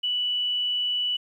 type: tone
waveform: sine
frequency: 2960 Hz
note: F#7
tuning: in tune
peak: -23 dBFS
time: 0.03-1.17 s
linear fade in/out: 10 ms
effects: 10-bit